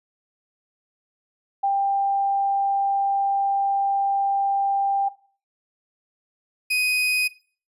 sine / 35% pulse tone pair in turn, 792 / 2499 Hz, G5 / D#7, +18 / +7 cents, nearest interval octave + minor sixth, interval 1989 cents, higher second, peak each -18 dBFS, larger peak neither, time 1.63-5.09 / 6.7-7.28 s, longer first, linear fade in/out 10 ms, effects noise-tail reverb RT60 0.4 s tail -17 dB re dry + resampled to 32000 Hz

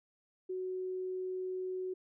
sine tone, 370.9 Hz, F#4, 4 cents sharp, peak -35 dBFS, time 0.49-1.94 s, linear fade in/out 10 ms, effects none

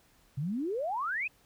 sine exponential sweep, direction up, 128.7 to 2637 Hz, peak -30 dBFS, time 0.37-1.28 s, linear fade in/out 10 ms, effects pink hiss -65 dBFS RMS until 1.45 s

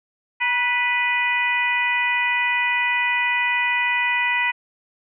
harmonic tone with a mistuned harmonic, 493.9 Hz, B4, in tune, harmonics 2 / 3 / 4 / 5 / 6, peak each -25 / -32 / -21 / -23 / -33 dBFS, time 0.4-4.52 s, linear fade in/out 20 ms, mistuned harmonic 2, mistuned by -42 cents, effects none

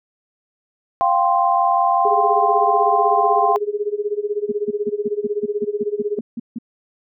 sine chord, F suspended second, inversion none, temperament equal, 698.5 / 784 / 1046.5 Hz, F5 / G5 / C6, 0 / 0 / 0 cents, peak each -18 dBFS, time 1.01-3.56 s, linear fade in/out 0 ms
sine tone with tremolo, 414.6 Hz, G#4, 3 cents flat, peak -16 dBFS, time 2.05-6.19 s, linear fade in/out 2 ms, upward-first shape sine, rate 16 Hz, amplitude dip 90%
sine tone bursts, 233.1 Hz, A#3, in tune, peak -23 dBFS, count 12, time 4.49-6.586 s, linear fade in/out 5 ms, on 28 ms, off 160 ms
effects none

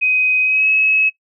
sine tone with pitch glide, 2514 to 2571 Hz, D#7 to E7, +17 to -44 cents, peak -12 dBFS, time 0.01-1.1 s, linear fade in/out 20 ms, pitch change +39 cents, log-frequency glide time 0.42-0.68 s, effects noise-tail reverb RT60 0.1 s tail -19 dB re dry

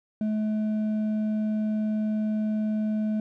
sine tone with hard clipping, 214.7 Hz, A3, 42 cents flat, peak -25 dBFS, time 0.21-3.2 s, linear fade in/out 2 ms, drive 4 dB, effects none

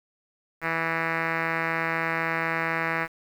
5% pulse tone with low-pass filter, 164.1 Hz, E3, 8 cents flat, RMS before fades -27 dBFS, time 0.61-3.08 s, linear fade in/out 50 ms, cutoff 2100 Hz, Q 2.7, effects 8-bit

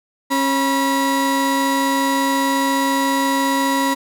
35% pulse tone pair together, 272.5 / 971 Hz, C#4 / B5, -29 / -30 cents, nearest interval octave + minor seventh, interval 2199 cents, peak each -17 dBFS, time 0.3-3.95 s, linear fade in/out 20 ms, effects none

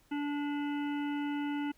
harmonic tone with a mistuned harmonic, 290 Hz, D4, 22 cents flat, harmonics 1 / 3 / 5 / 7 / 9 / 10, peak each -32 / -42 / -46 / -49 / -51 / -52 dBFS, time 0.11-1.72 s, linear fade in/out 10 ms, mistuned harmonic 10, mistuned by +32 cents, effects pink hiss -67 dBFS RMS until 1.77 s

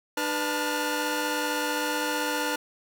sawtooth tone cluster, 300.2 / 496.4 / 885 / 1430 Hz, D4 / B4 / A5 / F6, +38 / +9 / +10 / +41 cents, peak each -28 dBFS, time 0.17-2.56 s, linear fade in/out 5 ms, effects none

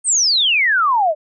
sine exponential sweep, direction down, 8910 to 587.3 Hz, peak -12 dBFS, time 0.04-1.15 s, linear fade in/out 50 ms, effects none

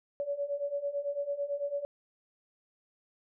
sine beating tone pair, 564 / 573 Hz, C#5 / D5, +30 / -43 cents, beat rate 9 Hz, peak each -36 / -33 dBFS, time 0.2-1.85 s, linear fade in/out 0 ms, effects none

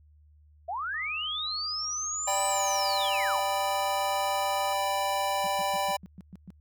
sine linear two-way sweep, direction up then down, 630 to 8090 to 630 Hz, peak -30 dBFS, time 0.68-3.4 s, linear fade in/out 10 ms, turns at 2.46 s
sine tone, 1243 Hz, D#6, 2 cents flat, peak -39 dBFS, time 0.94-4.73 s, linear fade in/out 2 ms
square chord, G major, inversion second, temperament equal, 587.3 / 784 / 987.8 Hz, D5 / G5 / B5, 0 / 0 / 0 cents, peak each -33 / -30 / -32 dBFS, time 2.27-5.97 s, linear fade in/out 10 ms
sine tone bursts, 184.4 Hz, F#3, 6 cents flat, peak -40 dBFS, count 8, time 5.44-6.504 s, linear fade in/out 0 ms, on 28 ms, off 120 ms
effects added 75 Hz sine -55 dBFS peak until 6.6 s

